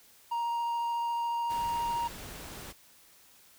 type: tone with vibrato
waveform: triangle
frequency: 938 Hz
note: A#5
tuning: 11 cents sharp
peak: -27 dBFS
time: 0.31-2.08 s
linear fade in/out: 10 ms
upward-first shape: triangle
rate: 14 Hz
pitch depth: 8 cents each way
type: noise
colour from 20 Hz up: pink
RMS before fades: -44 dBFS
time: 1.49-2.73 s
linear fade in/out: 20 ms
effects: white hiss -59 dBFS RMS until 3.58 s